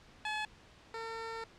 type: tone pair in turn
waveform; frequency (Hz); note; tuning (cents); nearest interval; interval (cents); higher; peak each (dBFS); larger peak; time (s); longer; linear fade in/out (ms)
15% pulse; 855 / 452.9; A5 / A#4; -50 / -50; major seventh; 1100; first; -28 / -33; first; 0.25-0.45 / 0.94-1.44; second; 2
effects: pink hiss -59 dBFS RMS until 1.58 s + low-pass 5000 Hz 12 dB/octave